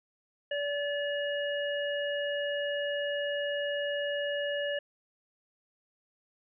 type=harmonic tone; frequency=576 Hz; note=D5; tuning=34 cents flat; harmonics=1 / 3 / 5; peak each=-31 / -36 / -38 dBFS; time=0.51-4.79 s; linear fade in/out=5 ms; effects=none